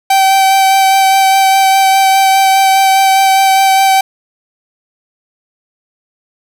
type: tone with vibrato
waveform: 45% pulse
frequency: 773 Hz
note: G5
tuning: 24 cents flat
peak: -6 dBFS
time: 0.1-4.01 s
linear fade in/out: 5 ms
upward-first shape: sine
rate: 4.9 Hz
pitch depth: 12 cents each way
effects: none